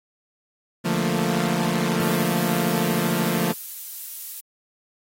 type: chord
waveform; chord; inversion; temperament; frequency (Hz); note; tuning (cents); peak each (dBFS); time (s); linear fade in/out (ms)
sawtooth; Bb major seventh; first; equal with one note detuned; 146.24 / 174.61 / 220 / 233.1; D3 / F3 / A3 / Bb3; -7 / 0 / 0 / 0; -25 / -20 / -22 / -24; 0.84-3.53; 20
type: noise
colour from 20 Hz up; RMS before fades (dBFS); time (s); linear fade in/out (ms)
violet; -33; 2-4.41; 10
effects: AAC 48 kbps